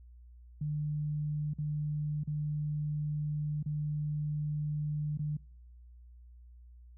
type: tone with dropouts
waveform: sine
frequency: 150 Hz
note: D3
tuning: 37 cents sharp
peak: -31 dBFS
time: 0.61-5.37 s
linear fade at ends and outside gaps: 5 ms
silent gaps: 1.536-1.585 / 2.236-2.274 / 3.628-3.66 / 5.174-5.192 s
effects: noise-tail reverb RT60 0.7 s tail -25 dB re dry + added 60 Hz sine -51 dBFS peak until 6.97 s